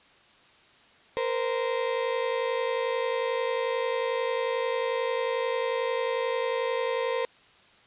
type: tone pair together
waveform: 35% pulse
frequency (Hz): 466.2 / 517.4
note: A#4 / C5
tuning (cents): 0 / -19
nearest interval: major second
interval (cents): 181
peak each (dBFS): -27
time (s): 1.17-7.25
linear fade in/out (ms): 0
effects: white hiss -57 dBFS RMS until 7.86 s + resampled to 8000 Hz